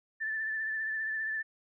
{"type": "tone with vibrato", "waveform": "sine", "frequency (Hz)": 1760, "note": "A6", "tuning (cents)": 0, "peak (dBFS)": -31, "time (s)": [0.2, 1.43], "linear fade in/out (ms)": 20, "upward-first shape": "sine", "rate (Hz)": 15, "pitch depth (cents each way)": 27, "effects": []}